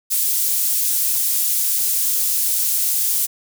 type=high-pass noise; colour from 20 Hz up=pink; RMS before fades=-19 dBFS; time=0.1-3.27 s; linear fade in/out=20 ms; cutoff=9800 Hz; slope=12 dB/octave; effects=none